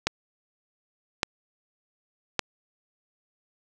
click train, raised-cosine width 0.2 ms, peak -5 dBFS, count 3, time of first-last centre 0.07-2.393 s, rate 0.861 Hz, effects none

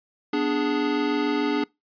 square chord, G# diminished, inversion first, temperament equal, 246.9 / 293.7 / 415.3 Hz, B3 / D4 / G#4, 0 / 0 / 0 cents, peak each -30 / -24 / -28 dBFS, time 0.33-1.64 s, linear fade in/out 5 ms, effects noise-tail reverb RT60 0.2 s tail -24 dB re dry + resampled to 11025 Hz

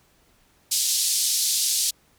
pink band-pass noise, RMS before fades -23 dBFS, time 0.71-1.91 s, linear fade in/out 10 ms, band 4100 to 12000 Hz, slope 24 dB/octave, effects pink hiss -61 dBFS RMS until 2.18 s

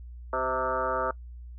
sine tone with frequency modulation, 908 Hz, A#5, 46 cents flat, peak -25 dBFS, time 0.33-1.11 s, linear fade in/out 2 ms, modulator 130 Hz, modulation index 3.8, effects noise-tail reverb RT60 0.1 s tail -23 dB re dry + added 60 Hz sine -40 dBFS peak until 1.58 s

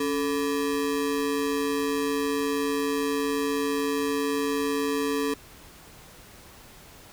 square ring-modulated tone, 359.5 Hz, F#4, 50 cents flat, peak -22 dBFS, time 0-5.34 s, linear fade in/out 5 ms, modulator 79.5 Hz, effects pink hiss -49 dBFS RMS until 7.12 s

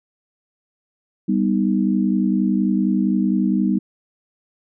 sine chord, G augmented, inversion none, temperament equal, 196 / 246.9 / 311.1 Hz, G3 / B3 / D#4, 0 / 0 / 0 cents, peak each -18 / -21 / -22 dBFS, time 1.28-3.79 s, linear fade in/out 10 ms, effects none

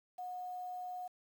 sine tone with quantisation, 727 Hz, F#5, 31 cents flat, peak -40 dBFS, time 0.18-1.08 s, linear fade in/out 10 ms, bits 10, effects none

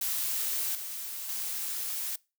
blue noise with level steps, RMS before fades -31 / -38 / -34 dBFS, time 0.01-2.16 s, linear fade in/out 5 ms, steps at 0.75 / 1.29 s, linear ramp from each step 2 ms, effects noise-tail reverb RT60 0.3 s tail -24 dB re dry

